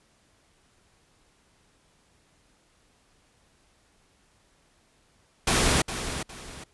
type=noise with echo; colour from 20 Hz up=pink; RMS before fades=-22 dBFS; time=5.47-5.82 s; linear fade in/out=5 ms; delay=410 ms; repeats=2; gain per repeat=-10 dB; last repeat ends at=6.64 s; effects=pink hiss -64 dBFS RMS until 6.73 s + resampled to 24000 Hz